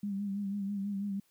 sine tone with vibrato, 200 Hz, G3, 35 cents sharp, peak -32 dBFS, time 0.03-1.2 s, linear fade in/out 5 ms, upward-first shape sine, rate 6.1 Hz, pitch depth 46 cents each way, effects white hiss -71 dBFS RMS until 1.3 s

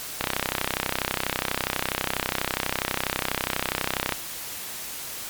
click train, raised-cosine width 0.3 ms, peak -6 dBFS, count 127, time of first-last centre 0.21-4.123 s, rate 32.2 Hz, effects white hiss -35 dBFS RMS until 5.29 s + MP3 96 kbps

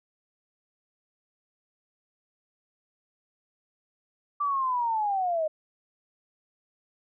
sine linear sweep, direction down, 1174.7 to 609 Hz, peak -24 dBFS, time 4.4-5.48 s, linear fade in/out 10 ms, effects none

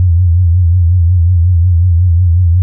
sine tone with vibrato, 87.31 Hz, F2, in tune, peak -5 dBFS, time 0-2.62 s, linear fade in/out 0 ms, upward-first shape triangle, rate 5.5 Hz, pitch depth 110 cents each way, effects none

